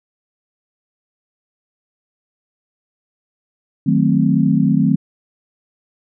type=chord; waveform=sine; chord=D# diminished seventh; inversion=none; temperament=equal; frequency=155.56 / 185 / 220 / 261.6 Hz; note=D#3 / F#3 / A3 / C4; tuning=0 / 0 / 0 / 0 cents; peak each=-17 dBFS; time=3.86-4.96 s; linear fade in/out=10 ms; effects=none